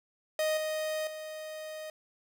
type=tone with level steps; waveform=45% pulse; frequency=622.3 Hz; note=D#5; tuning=in tune; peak=-27 / -31 / -39 dBFS; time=0.39-1.9 s; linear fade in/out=2 ms; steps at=0.57 / 1.07 s; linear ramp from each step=2 ms; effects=none